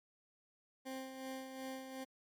20% pulse tone with tremolo, 263.3 Hz, C4, 11 cents sharp, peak -37 dBFS, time 0.85-2.05 s, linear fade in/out 20 ms, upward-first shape sine, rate 2.7 Hz, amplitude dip 50%, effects MP3 96 kbps

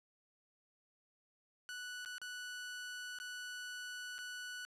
sawtooth tone with dropouts, 1480 Hz, F#6, in tune, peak -40 dBFS, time 1.69-4.65 s, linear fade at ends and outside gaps 0 ms, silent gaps 2.049-2.059 / 2.182-2.216 / 3.187-3.2 / 4.182-4.188 s, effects low-pass 10000 Hz 12 dB/octave

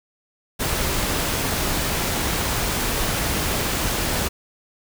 pink noise, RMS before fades -23 dBFS, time 0.59-4.29 s, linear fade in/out 20 ms, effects none

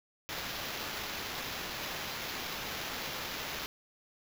white noise with sample-and-hold, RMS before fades -39 dBFS, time 0.29-3.66 s, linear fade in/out 0 ms, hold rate 8820 Hz, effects none

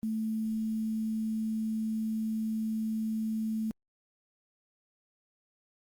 sine tone with quantisation, 220 Hz, A3, in tune, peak -29 dBFS, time 0.03-3.71 s, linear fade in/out 0 ms, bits 9, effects Opus 32 kbps

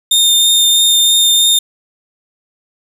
sawtooth tone with vibrato, 3638 Hz, A#7, 43 cents flat, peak -5 dBFS, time 0.11-1.59 s, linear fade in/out 5 ms, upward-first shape triangle, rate 3.1 Hz, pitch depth 11 cents each way, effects none

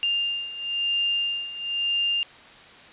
sine beating tone pair, 2800 / 2801 Hz, F7 / F7, +4 / +4 cents, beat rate 1 Hz, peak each -29 / -25 dBFS, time 0.03-2.23 s, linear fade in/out 0 ms, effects white hiss -47 dBFS RMS until 2.92 s + resampled to 8000 Hz

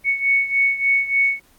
sine beating tone pair, 2217 / 2220.4 Hz, C#7 / C#7, 0 / +2 cents, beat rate 3.4 Hz, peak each -17 / -21 dBFS, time 0.04-1.4 s, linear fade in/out 50 ms, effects pink hiss -54 dBFS RMS until 1.58 s + Opus 24 kbps

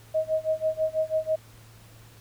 sine tone with tremolo, 631 Hz, D#5, 24 cents sharp, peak -20 dBFS, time 0.14-1.36 s, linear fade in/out 10 ms, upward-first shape sine, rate 6.1 Hz, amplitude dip 95%, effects added 112 Hz sine -50 dBFS peak until 2.2 s + pink hiss -54 dBFS RMS until 2.2 s

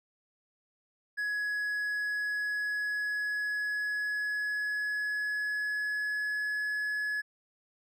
triangle tone with pitch glide, 1679 to 1696.5 Hz, G#6 to G#6, +18 to +36 cents, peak -28 dBFS, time 1.17-7.22 s, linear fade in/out 20 ms, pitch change +18 cents, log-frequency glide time 1.43-6.61 s, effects none

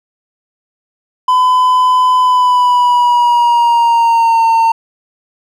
triangle tone with pitch glide, 1009 to 909.4 Hz, B5 to A#5, +37 to -43 cents, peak -5 dBFS, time 1.28-4.72 s, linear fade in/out 5 ms, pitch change -180 cents, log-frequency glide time 2.2-4.45 s, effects none

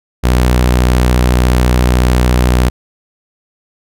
sawtooth tone with vibrato, 61.74 Hz, B1, in tune, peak -4 dBFS, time 0.23-2.7 s, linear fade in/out 20 ms, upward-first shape square, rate 14 Hz, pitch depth 24 cents each way, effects none

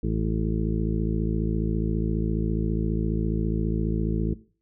harmonic tone, 54.7 Hz, A1, 9 cents flat, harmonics 1 / 2 / 3 / 4 / 6 / 7 / 8, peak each -27 / -31 / -29 / -31 / -32 / -37 / -37 dBFS, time 0.03-4.34 s, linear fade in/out 5 ms, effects noise-tail reverb RT60 0.4 s tail -18 dB re dry

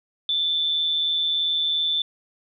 sine tone with amplitude modulation, 3522 Hz, A7, 1 cent sharp, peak -18 dBFS, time 0.29-2.02 s, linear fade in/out 2 ms, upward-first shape sine, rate 163 Hz, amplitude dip 45%, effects none

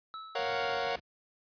square tone with exponential decay, 1305 Hz, E6, 18 cents flat, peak -39 dBFS, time 0.14-0.93 s, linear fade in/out 0 ms, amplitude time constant 170 ms
sawtooth chord, Gb major seventh, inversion first, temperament equal, 466.2 / 554.4 / 698.5 / 740 Hz, Bb4 / Db5 / F5 / Gb5, 0 / 0 / 0 / 0 cents, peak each -32 dBFS, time 0.35-0.96 s, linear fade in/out 5 ms
pink noise, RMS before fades -49 dBFS, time 0.38-1 s, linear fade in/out 10 ms
effects high-pass 80 Hz 12 dB/octave + resampled to 11025 Hz

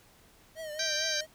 square tone with vibrato, 622.3 Hz, D#5, in tune, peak -38 dBFS, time 0.55-1.27 s, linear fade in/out 50 ms, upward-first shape triangle, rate 4.4 Hz, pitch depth 86 cents each way
harmonic tone, 784 Hz, G5, in tune, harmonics 2 / 3 / 4 / 5 / 6 / 7 / 8, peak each -35 / -41 / -40 / -36 / -36 / -37 / -36 dBFS, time 0.79-1.21 s, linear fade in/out 5 ms
effects pink hiss -60 dBFS RMS until 1.34 s

